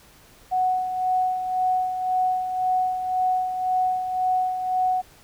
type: tone with tremolo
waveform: sine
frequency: 740 Hz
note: F#5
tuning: in tune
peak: -18 dBFS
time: 0.51-5.02 s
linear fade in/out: 20 ms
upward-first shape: sine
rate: 1.9 Hz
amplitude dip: 55%
effects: pink hiss -52 dBFS RMS until 5.23 s